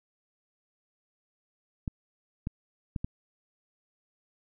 clicks, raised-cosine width 5 ms, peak -19 dBFS, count 4, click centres 1.878 / 2.471 / 2.962 / 3.045 s, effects none

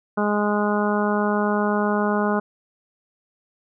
harmonic tone, 207.7 Hz, G#3, in tune, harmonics 1 / 2 / 3 / 4 / 5 / 6 / 7, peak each -22 / -25 / -27 / -28 / -29 / -30 / -30 dBFS, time 0.17-2.4 s, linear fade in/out 10 ms, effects none

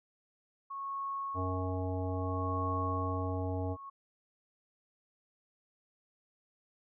sine tone with tremolo, 1100 Hz, C#6, 14 cents flat, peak -34 dBFS, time 0.7-3.9 s, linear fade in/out 10 ms, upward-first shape sine, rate 0.61 Hz, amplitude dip 90%
harmonic tone, 92.5 Hz, F#2, in tune, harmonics 1 / 3 / 5 / 7 / 9, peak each -34 / -39 / -41 / -42 / -44 dBFS, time 1.34-3.77 s, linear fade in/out 50 ms
effects none

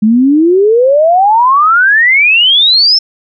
sine exponential sweep, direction up, 207.7 to 5410 Hz, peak -4 dBFS, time 0.02-2.99 s, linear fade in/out 10 ms, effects none

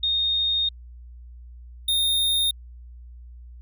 sine / square tone pair in turn, 3694 / 3679 Hz, A#7 / A#7, -16 / -24 cents, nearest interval unison, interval 8 cents, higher first, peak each -20 dBFS, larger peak neither, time 0.03-0.69 / 1.88-2.51 s, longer first, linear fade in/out 5 ms, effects added 60 Hz sine -40 dBFS peak until 3.61 s

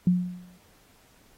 sine tone with exponential decay, 179.4 Hz, F3, 47 cents sharp, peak -15 dBFS, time 0.07-0.58 s, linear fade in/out 2 ms, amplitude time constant 110 ms, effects pink hiss -60 dBFS RMS until 1.37 s + AAC 48 kbps

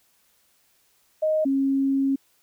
sine tone pair in turn, 623 / 272.1 Hz, D#5 / C#4, +2 / -32 cents, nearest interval octave + major second, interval 1434 cents, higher first, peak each -19 dBFS, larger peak neither, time 1.22-1.45 / 1.45-2.16 s, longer second, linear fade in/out 10 ms, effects white hiss -64 dBFS RMS until 2.42 s

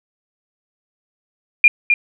sine tone with echo, 2409 Hz, D7, 43 cents sharp, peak -4 dBFS, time 1.64-1.68 s, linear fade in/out 2 ms, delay 260 ms, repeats 1, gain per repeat -6 dB, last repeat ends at 1.94 s, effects none

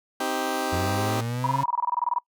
15% pulse chord, C minor, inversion none, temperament just, 261.6 / 314 / 392.4 Hz, C4 / Eb4 / G4, 0 / +16 / +2 cents, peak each -24 dBFS, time 0.2-1.21 s, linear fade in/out 5 ms
35% pulse linear sweep, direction up, 86.9 to 138.59 Hz, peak -25 dBFS, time 0.72-1.64 s, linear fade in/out 10 ms
sine tone bursts, 964 Hz, B5, 42 cents flat, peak -20 dBFS, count 16, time 1.44-2.185 s, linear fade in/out 2 ms, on 25 ms, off 23 ms
effects noise-tail reverb RT60 0.1 s tail -24 dB re dry

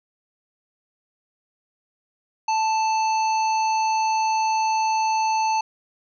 harmonic tone, 880 Hz, A5, in tune, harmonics 1 / 3 / 5 / 7, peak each -19 / -31 / -35 / -35 dBFS, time 2.48-5.61 s, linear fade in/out 5 ms, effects none

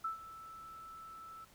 sine tone with ADSR envelope, 1319 Hz, E6, 1 cent sharp, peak -33 dBFS, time 0.04-1.45 s, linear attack 8 ms, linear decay 120 ms, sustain -15 dB, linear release 10 ms, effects pink hiss -63 dBFS RMS until 1.54 s

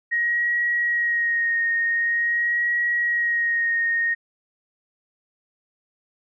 sine tone with vibrato, 1881 Hz, A#6, 15 cents sharp, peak -19 dBFS, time 0.11-4.15 s, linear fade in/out 20 ms, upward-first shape sine, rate 0.46 Hz, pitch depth 25 cents each way, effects none

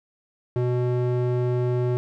square tone with band-pass filter, 123.47 Hz, B2, in tune, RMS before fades -23 dBFS, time 0.56-1.97 s, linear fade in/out 0 ms, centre 290 Hz, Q 1.2, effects none

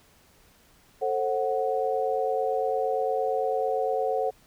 sine chord, F# diminished, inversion first, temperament just, 444 / 532.8 / 740 Hz, A4 / C5 / F#5, +16 / +31 / 0 cents, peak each -28 dBFS, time 1.01-4.31 s, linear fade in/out 20 ms, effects pink hiss -59 dBFS RMS until 4.46 s

